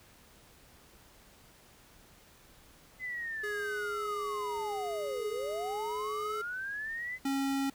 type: linear two-way sweep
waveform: sine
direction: down then up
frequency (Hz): 2044 to 415.8 to 2044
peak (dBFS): -35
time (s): 2.99-7.19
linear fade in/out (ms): 50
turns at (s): 5.28
type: tone with pitch glide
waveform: square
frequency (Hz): 415.3 to 424.3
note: G#4 to G#4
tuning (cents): 0 to +37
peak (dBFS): -37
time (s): 3.43-6.42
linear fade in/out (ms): 10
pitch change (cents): +37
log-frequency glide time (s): 5.48-5.97
type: tone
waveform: square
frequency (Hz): 273.4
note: C#4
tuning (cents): -24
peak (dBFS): -30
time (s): 7.25-7.7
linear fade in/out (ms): 5
effects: pink hiss -59 dBFS RMS until 7.74 s